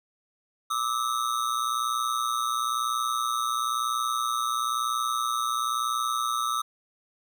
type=ring-modulated tone; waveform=square; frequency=1239 Hz; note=D#6; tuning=8 cents flat; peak=-23 dBFS; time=0.7-6.62 s; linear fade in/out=10 ms; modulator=60.5 Hz; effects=none